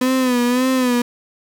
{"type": "tone with vibrato", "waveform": "35% pulse", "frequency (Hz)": 251.2, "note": "B3", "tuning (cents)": 30, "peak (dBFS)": -13, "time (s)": [0.01, 1.02], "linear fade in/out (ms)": 5, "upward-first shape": "sine", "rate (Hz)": 1.8, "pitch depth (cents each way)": 68, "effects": ["7-bit"]}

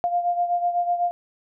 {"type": "beating tone pair", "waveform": "sine", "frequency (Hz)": [700, 708], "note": ["F5", "F5"], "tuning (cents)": [4, 23], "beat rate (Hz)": 8, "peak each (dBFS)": [-21, -27], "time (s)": [0.04, 1.11], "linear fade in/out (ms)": 0, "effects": []}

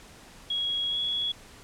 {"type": "tone with pitch glide", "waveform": "sine", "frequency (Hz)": [3316, 3360], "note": ["G#7", "G#7"], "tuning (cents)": [-3, 19], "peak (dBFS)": -26, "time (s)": [0.5, 1.32], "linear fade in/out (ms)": 5, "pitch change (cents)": 22, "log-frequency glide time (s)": [0.9, 0.98]}
{"type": "clicks", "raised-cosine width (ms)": 0.2, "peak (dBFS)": -33, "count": 8, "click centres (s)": [0.584, 0.746, 0.777, 0.84, 1.045, 1.087, 1.128, 1.218]}
{"effects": ["pink hiss -50 dBFS RMS until 1.63 s", "low-pass 10000 Hz 12 dB/octave"]}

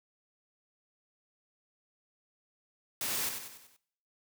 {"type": "noise with echo", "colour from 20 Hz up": "white", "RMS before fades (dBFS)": -34, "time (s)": [3.01, 3.29], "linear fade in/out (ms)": 2, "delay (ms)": 95, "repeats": 5, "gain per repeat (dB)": -6, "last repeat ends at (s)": 3.765, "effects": ["noise-tail reverb RT60 0.7 s tail -21 dB re dry", "high-pass 80 Hz 12 dB/octave"]}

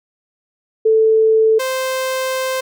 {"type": "tone pair in turn", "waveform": ["sine", "sawtooth"], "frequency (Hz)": [441.2, 521.3], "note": ["A4", "C5"], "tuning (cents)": [5, -6], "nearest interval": "minor third", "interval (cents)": 289, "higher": "second", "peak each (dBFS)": [-9, -14], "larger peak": "first", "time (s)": [[0.85, 1.59], [1.59, 2.61]], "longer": "second", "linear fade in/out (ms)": 10, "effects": []}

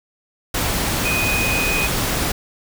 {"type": "tone in noise", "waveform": "sine", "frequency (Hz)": 2494, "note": "D#7", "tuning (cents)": 3, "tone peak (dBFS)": -20, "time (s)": [1.05, 1.87], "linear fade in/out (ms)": 5, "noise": "pink", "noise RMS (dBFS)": -21, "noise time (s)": [0.54, 2.32], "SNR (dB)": -2, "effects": []}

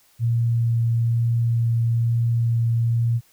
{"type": "tone with vibrato", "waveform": "sine", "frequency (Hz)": 116.54, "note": "A#2", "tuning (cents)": 0, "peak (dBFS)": -17, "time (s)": [0.19, 3.21], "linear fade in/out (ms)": 50, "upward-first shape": "sine", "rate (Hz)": 1.1, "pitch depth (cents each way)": 8, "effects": ["white hiss -58 dBFS RMS until 3.32 s"]}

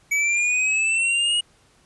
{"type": "linear sweep", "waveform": "square", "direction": "up", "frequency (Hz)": [2269, 2900], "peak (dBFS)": -19, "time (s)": [0.11, 1.41], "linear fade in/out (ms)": 10, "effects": ["pink hiss -58 dBFS RMS until 1.85 s", "resampled to 24000 Hz"]}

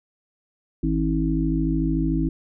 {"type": "harmonic tone", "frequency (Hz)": 53.5, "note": "A1", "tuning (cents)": -48, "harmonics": [1, 3, 5, 6], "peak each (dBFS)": [-25, -25, -25, -25], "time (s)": [0.83, 2.29], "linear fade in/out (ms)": 5, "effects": []}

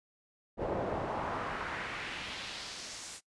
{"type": "noise with band-pass filter sweep", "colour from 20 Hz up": "brown", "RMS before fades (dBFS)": -38, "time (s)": [0.57, 3.21], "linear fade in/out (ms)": 50, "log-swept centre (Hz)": [490, 8000], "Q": 1.5, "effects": ["noise-tail reverb RT60 0.1 s tail -20 dB re dry", "resampled to 24000 Hz"]}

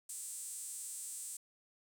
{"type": "tone with high-pass filter", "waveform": "sawtooth", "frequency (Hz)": 339.2, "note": "E4", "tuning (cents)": 50, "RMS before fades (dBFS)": -45, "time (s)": [0.09, 1.37], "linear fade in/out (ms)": 5, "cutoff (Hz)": 8300, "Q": 4.9, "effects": []}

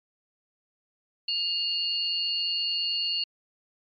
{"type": "tone cluster", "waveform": "sine", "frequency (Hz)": [2820, 4371, 4545], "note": ["F7", "C#8", "C#8"], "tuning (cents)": [16, -25, 42], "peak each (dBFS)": [-29, -28, -35], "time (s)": [1.28, 3.24], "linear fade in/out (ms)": 5, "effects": ["MP3 64 kbps"]}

